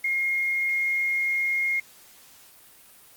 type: tone with quantisation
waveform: sine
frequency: 2141 Hz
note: C7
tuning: 39 cents sharp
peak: -22 dBFS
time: 0.04-1.8 s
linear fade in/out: 5 ms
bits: 8
effects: white hiss -52 dBFS RMS until 3.16 s + Opus 32 kbps